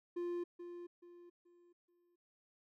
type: tone with echo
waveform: triangle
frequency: 349.2 Hz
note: F4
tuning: in tune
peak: -35 dBFS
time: 0.16-0.44 s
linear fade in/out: 10 ms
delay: 430 ms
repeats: 4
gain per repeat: -9 dB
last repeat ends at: 2.16 s
effects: none